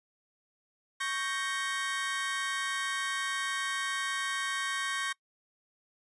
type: chord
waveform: 30% pulse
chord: G diminished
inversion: second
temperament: equal with one note detuned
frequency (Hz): 1108.7 / 1568 / 1870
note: Db6 / G6 / Bb6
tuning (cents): 0 / 0 / +5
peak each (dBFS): -33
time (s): 1-5.13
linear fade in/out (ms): 10
effects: noise-tail reverb RT60 0.1 s tail -24 dB re dry + resampled to 24000 Hz